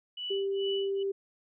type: tone with tremolo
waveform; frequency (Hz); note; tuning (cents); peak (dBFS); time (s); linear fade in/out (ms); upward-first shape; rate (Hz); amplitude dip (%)
sine; 2960; F#7; 0; -33; 0.17-1.03; 5; sine; 2.3; 100
type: tone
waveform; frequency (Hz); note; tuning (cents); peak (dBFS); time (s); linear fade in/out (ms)
sine; 393.3; G4; +6; -28; 0.3-1.12; 10
effects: none